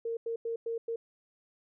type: tone bursts at uneven times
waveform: sine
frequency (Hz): 460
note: A#4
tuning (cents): -23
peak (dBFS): -31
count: 5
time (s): 0.05-0.17 / 0.26-0.36 / 0.45-0.56 / 0.66-0.78 / 0.88-0.96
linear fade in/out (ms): 5
effects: none